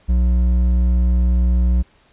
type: tone with hard clipping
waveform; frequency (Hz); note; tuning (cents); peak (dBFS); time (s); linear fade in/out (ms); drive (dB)
triangle; 60.9; B1; -24; -14; 0.08-1.83; 20; 10
effects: pink hiss -55 dBFS RMS until 2.12 s + resampled to 8000 Hz